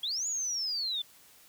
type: linear two-way sweep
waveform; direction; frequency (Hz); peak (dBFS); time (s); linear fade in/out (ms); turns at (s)
sine; up then down; 3209 to 6920 to 3462; -30; 0.03-1.02; 5; 0.27
effects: white hiss -58 dBFS RMS until 1.48 s